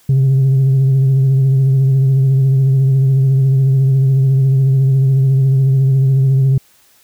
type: tone with vibrato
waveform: sine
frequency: 134 Hz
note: C3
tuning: 42 cents sharp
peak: -6 dBFS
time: 0.09-6.58 s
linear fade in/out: 5 ms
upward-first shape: triangle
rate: 14 Hz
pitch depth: 42 cents each way
effects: tanh soft clip ceiling -7 dBFS + white hiss -51 dBFS RMS until 7.03 s